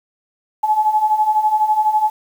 sine beating tone pair, 848 / 860 Hz, G#5 / A5, +36 / -40 cents, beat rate 12 Hz, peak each -19 / -14 dBFS, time 0.63-2.1 s, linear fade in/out 10 ms, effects 7-bit

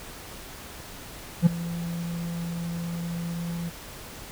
triangle tone with ADSR envelope, 170 Hz, F3, 46 cents flat, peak -9 dBFS, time 1.42-3.7 s, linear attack 44 ms, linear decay 10 ms, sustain -18 dB, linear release 17 ms, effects pink hiss -42 dBFS RMS until 4.31 s

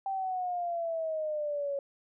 sine exponential sweep, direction down, 784 to 554.4 Hz, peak -30 dBFS, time 0.06-1.79 s, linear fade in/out 2 ms, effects none

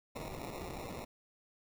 white noise with sample-and-hold, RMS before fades -43 dBFS, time 0.15-1.05 s, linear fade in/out 10 ms, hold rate 1575 Hz, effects none

